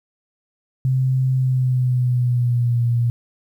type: tone with pitch glide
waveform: sine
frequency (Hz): 130.4 to 118.89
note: C3 to A#2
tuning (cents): -5 to +35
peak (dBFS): -15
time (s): 0.85-3.1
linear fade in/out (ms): 0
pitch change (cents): -160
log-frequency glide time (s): 1.34-2.82
effects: 9-bit